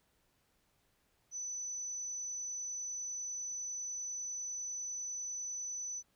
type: tone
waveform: sine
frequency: 5990 Hz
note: F#8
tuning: 20 cents sharp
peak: -38 dBFS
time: 1.31-6.03 s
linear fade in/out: 50 ms
effects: pink hiss -75 dBFS RMS until 6.15 s